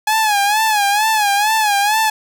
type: tone with vibrato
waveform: sawtooth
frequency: 841 Hz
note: G#5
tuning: 22 cents sharp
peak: -9 dBFS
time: 0.07-2.1 s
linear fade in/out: 5 ms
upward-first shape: sine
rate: 2.2 Hz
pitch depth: 90 cents each way
effects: none